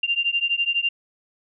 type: beating tone pair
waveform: sine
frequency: 2780 / 2792 Hz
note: F7 / F7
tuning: -9 / -1 cents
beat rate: 12 Hz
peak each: -23 dBFS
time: 0.03-0.89 s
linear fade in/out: 5 ms
effects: none